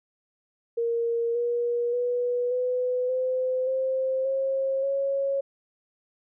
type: tone with pitch steps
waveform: sine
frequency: 466.2 / 477.4 / 488.8 / 500.5 / 512.5 / 524.8 / 537.4 / 550.3 Hz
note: A#4 / A#4 / B4 / B4 / C5 / C5 / C5 / C#5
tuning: 0 / +41 / -18 / +23 / -36 / +5 / +46 / -13 cents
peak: -23 dBFS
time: 0.77-5.41 s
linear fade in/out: 10 ms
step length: 580 ms
effects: none